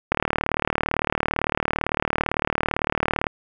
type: click train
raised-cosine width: 0.5 ms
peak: -5 dBFS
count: 120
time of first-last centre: 0.12-3.268 s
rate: 37.8 Hz
effects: none